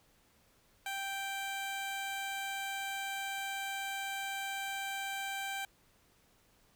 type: tone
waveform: 15% pulse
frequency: 784 Hz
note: G5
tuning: in tune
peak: -30 dBFS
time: 0.86-5.65 s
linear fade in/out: 2 ms
effects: pink hiss -68 dBFS RMS until 6.75 s